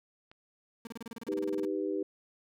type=click; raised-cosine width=0.3 ms; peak=-37 dBFS; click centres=0.315 s
type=tone bursts; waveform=35% pulse; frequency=230 Hz; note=A#3; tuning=23 cents flat; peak=-38 dBFS; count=16; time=0.85-1.651 s; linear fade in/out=2 ms; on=21 ms; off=31 ms
type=chord; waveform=sine; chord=Eb augmented; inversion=none; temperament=equal; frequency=311.1 / 392 / 493.9 Hz; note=Eb4 / G4 / B4; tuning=0 / 0 / 0 cents; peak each=-34 / -33 / -38 dBFS; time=1.28-2.03 s; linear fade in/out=5 ms
effects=none